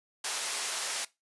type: band-pass noise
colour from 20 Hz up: white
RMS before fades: -34 dBFS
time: 0.24-1.05 s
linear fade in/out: 5 ms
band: 540 to 9900 Hz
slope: 12 dB/octave
effects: noise-tail reverb RT60 0.2 s tail -19 dB re dry + resampled to 24000 Hz